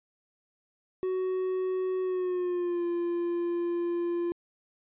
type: tone with pitch glide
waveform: triangle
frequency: 372.3 to 345.4 Hz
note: F#4 to F4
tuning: +11 to -19 cents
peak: -25 dBFS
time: 1.03-4.32 s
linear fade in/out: 0 ms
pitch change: -130 cents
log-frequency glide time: 2.02-2.85 s
effects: resampled to 8000 Hz